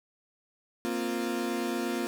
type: chord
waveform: 35% pulse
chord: Bb suspended second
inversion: none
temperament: equal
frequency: 233.1 / 261.6 / 349.2 Hz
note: Bb3 / C4 / F4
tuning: 0 / 0 / 0 cents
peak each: -32 / -33 / -31 dBFS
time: 0.85-2.07 s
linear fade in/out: 0 ms
effects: none